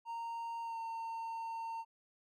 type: tone with pitch glide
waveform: triangle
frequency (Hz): 925 to 910.7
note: A#5 to A#5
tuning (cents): -14 to -41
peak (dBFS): -37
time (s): 0.05-1.85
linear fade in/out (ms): 50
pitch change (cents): -27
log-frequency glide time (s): 0.62-0.78
effects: none